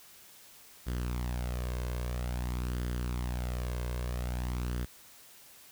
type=tone with flanger; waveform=sawtooth; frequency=61.1 Hz; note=B1; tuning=18 cents flat; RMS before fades=-34 dBFS; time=0.86-4.86 s; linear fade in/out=20 ms; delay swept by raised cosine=0.61 to 1.91 ms; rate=0.5 Hz; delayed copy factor=+0.5; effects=white hiss -55 dBFS RMS until 5.71 s